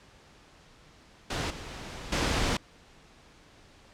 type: noise with level steps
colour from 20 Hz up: pink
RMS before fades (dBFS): -31 / -41 / -27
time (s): 1.3-2.57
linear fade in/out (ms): 5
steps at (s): 1.5 / 2.12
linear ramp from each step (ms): 5
effects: pink hiss -56 dBFS RMS until 3.93 s + low-pass 6000 Hz 12 dB/octave